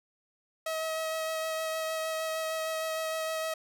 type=tone with vibrato; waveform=sawtooth; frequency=639 Hz; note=D#5; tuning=46 cents sharp; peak=-27 dBFS; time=0.66-3.54 s; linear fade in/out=5 ms; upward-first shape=sine; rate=6.5 Hz; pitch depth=11 cents each way; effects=none